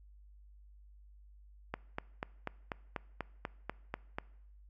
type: click train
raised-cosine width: 0.5 ms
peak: -21 dBFS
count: 11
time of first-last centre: 1.74-4.185 s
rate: 4.09 Hz
effects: noise-tail reverb RT60 0.8 s tail -22 dB re dry + added 50 Hz sine -55 dBFS peak until 4.69 s